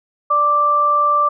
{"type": "tone pair together", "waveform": "sine", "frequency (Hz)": [588.3, 1174.7], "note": ["D5", "D6"], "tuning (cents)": [3, 0], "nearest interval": "octave", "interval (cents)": 1197, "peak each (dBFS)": [-23, -12], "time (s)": [0.3, 1.29], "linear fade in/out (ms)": 10, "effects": []}